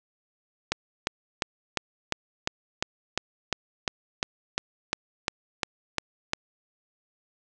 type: click train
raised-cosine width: 0.2 ms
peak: -7 dBFS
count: 17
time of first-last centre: 0.72-6.334 s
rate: 2.85 Hz
effects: resampled to 22050 Hz + 8-bit